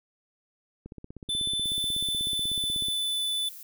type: click train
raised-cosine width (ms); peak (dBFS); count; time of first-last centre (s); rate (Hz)
3; -28; 34; 0.86-2.885; 16.3
type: tone with pitch glide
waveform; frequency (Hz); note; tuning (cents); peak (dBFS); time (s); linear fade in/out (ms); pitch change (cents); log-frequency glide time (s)
square; 3520 to 3496; A7 to A7; 0 to -12; -27; 1.29-3.49; 5; -12; 2.05-3.34
type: noise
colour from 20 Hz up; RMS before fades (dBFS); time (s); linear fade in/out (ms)
violet; -44; 1.65-3.63; 2
effects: none